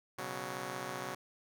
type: chord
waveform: 5% pulse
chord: B suspended second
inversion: none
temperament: just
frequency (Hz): 123.47 / 138.9 / 185.21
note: B2 / C#3 / F#3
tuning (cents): 0 / +4 / +2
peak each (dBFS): -33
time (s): 0.18-1.15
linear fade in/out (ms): 5
effects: none